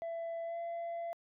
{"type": "tone with pitch glide", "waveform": "sine", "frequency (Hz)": [668, 678.9], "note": ["E5", "F5"], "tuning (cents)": [23, -49], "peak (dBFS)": -34, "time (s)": [0.02, 1.13], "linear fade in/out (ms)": 0, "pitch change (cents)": 28, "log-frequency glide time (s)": [0.44, 0.58], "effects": ["tanh soft clip ceiling -36 dBFS"]}